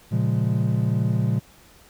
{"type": "chord", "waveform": "triangle", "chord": "Bb minor seventh", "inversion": "none", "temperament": "equal", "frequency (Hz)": [116.54, 138.59, 174.61, 207.7], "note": ["Bb2", "Db3", "F3", "Ab3"], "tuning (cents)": [0, 0, 0, 0], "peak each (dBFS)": [-20, -23, -25, -26], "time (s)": [0.11, 1.4], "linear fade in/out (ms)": 20, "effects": ["pink hiss -52 dBFS RMS until 1.89 s"]}